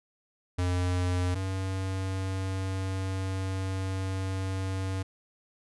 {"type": "tone pair in turn", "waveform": "square", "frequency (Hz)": [89.9, 95.13], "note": ["F#2", "F#2"], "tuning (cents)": [-49, 49], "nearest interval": "minor second", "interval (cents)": 98, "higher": "second", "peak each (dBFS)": [-26, -30], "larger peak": "first", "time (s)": [[0.58, 1.35], [1.35, 5.03]], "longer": "second", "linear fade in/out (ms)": 10, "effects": ["resampled to 24000 Hz"]}